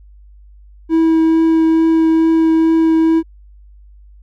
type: tone with vibrato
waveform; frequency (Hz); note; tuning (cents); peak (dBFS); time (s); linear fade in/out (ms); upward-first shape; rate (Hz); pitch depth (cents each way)
triangle; 323.9; E4; -30; -7; 0.89-3.23; 50; triangle; 2.3; 10
effects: added 50 Hz sine -39 dBFS peak until 4.22 s